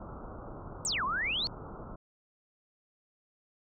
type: low-pass noise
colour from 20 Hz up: pink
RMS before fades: -44 dBFS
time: 0-1.96 s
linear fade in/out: 5 ms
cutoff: 1400 Hz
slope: 96 dB/octave
type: exponential two-way sweep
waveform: sine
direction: down then up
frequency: 8500 to 987.8 to 4536 Hz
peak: -29 dBFS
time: 0.85-1.47 s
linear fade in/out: 0 ms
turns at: 1.04 s
effects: none